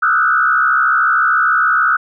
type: tone with frequency modulation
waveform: sine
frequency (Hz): 1383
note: F6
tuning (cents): -17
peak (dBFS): -10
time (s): 0.02-1.97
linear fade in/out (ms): 10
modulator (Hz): 66.9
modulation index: 2.1
effects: none